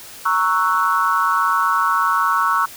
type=chord; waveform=sine; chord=F# dominant seventh; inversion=first; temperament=equal; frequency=932.3 / 1108.7 / 1318.5 / 1480 Hz; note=A#5 / C#6 / E6 / F#6; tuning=0 / 0 / 0 / 0 cents; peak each=-23 / -18 / -19 / -23 dBFS; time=0.25-2.66 s; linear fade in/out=10 ms; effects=white hiss -38 dBFS RMS until 2.76 s